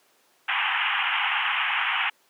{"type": "band-pass noise", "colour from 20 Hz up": "white", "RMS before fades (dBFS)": -25, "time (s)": [0.48, 2.1], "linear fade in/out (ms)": 10, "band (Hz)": [770, 3100], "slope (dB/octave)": 96, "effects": ["pink hiss -62 dBFS RMS until 2.29 s", "high-pass 400 Hz 12 dB/octave"]}